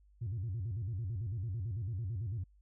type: tone with vibrato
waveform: sine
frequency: 103.83 Hz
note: G#2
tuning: in tune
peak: -33 dBFS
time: 0.21-2.44 s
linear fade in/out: 10 ms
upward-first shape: square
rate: 9 Hz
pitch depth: 210 cents each way
effects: tanh soft clip ceiling -32 dBFS + added 50 Hz sine -61 dBFS peak until 2.61 s